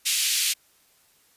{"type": "band-pass noise", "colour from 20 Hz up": "pink", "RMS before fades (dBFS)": -24, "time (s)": [0.05, 0.54], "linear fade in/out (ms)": 20, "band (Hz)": [2600, 13000], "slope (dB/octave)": 24, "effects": ["white hiss -61 dBFS RMS until 1.36 s", "resampled to 32000 Hz"]}